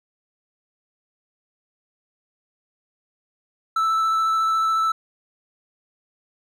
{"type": "tone with vibrato", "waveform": "triangle", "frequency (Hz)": 1318.5, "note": "E6", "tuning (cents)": 0, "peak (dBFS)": -16, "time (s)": [3.76, 4.92], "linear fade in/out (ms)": 5, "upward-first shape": "square", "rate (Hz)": 14, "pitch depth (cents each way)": 8, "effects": []}